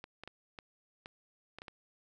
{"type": "clicks", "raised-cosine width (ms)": 0.3, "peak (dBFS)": -29, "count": 8, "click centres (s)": [0.041, 0.236, 0.276, 0.588, 1.059, 1.586, 1.619, 1.682], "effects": []}